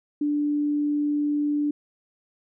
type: tone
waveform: sine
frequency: 293.7 Hz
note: D4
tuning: in tune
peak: -21 dBFS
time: 0.21-1.71 s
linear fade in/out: 5 ms
effects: none